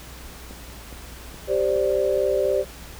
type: click train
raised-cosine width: 2 ms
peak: -27 dBFS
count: 5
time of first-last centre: 0.51-2.177 s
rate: 2.4 Hz
type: chord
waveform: sine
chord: G suspended fourth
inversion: none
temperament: equal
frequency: 392 / 523.3 / 587.3 Hz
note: G4 / C5 / D5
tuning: 0 / 0 / 0 cents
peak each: -23 / -23 / -23 dBFS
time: 1.47-2.65 s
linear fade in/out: 50 ms
effects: added 60 Hz sine -42 dBFS peak until 2.99 s + pink hiss -42 dBFS RMS until 2.99 s